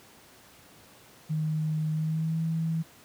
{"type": "tone with pitch glide", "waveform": "sine", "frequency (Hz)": [155.56, 162.45], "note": ["D#3", "E3"], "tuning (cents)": [0, -25], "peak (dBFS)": -25, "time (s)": [1.29, 2.83], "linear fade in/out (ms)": 20, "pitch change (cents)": 75, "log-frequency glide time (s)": [1.92, 2.4], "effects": ["pink hiss -54 dBFS RMS until 3.04 s", "high-pass 100 Hz 12 dB/octave"]}